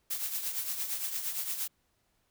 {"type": "noise with tremolo", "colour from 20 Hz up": "blue", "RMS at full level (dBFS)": -32, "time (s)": [0.1, 1.68], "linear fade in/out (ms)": 10, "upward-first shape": "triangle", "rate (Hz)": 8.7, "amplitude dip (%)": 65, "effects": ["pink hiss -74 dBFS RMS until 2.3 s"]}